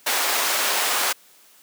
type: high-pass noise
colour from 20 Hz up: pink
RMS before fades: -22 dBFS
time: 0.06-1.13 s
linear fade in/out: 10 ms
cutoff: 720 Hz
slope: 12 dB/octave
effects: white hiss -53 dBFS RMS until 1.62 s + high-pass 200 Hz 12 dB/octave